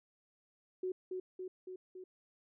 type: tone with echo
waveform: sine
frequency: 370 Hz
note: F#4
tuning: in tune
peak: -34 dBFS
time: 0.83-0.92 s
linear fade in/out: 5 ms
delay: 280 ms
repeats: 4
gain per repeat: -3 dB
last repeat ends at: 2.04 s
effects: none